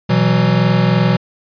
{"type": "chord", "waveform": "square", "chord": "B suspended fourth", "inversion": "none", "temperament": "equal with one note detuned", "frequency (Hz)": [123.47, 164.81, 187.47], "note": ["B2", "E3", "F#3"], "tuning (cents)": [0, 0, 23], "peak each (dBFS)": -16, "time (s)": [0.09, 1.17], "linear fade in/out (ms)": 10, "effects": ["resampled to 11025 Hz"]}